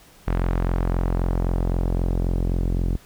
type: tone with low-pass filter sweep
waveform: sawtooth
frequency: 43.81 Hz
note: F1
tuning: 6 cents sharp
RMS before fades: -22 dBFS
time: 0.27-2.97 s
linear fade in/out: 10 ms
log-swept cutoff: 1900 to 330 Hz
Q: 0.83
effects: pink hiss -51 dBFS RMS until 3.05 s